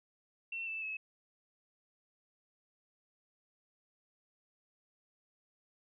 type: tone with pitch steps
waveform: sine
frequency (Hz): 2704 / 2644 / 2585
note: E7 / E7 / E7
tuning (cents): +43 / +5 / -34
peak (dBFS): -37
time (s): 0.52-0.97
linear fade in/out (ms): 5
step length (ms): 150
effects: none